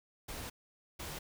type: noise bursts at uneven times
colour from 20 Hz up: pink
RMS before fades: -43 dBFS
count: 2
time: 0.28-0.5 / 0.99-1.19 s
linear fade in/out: 10 ms
effects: none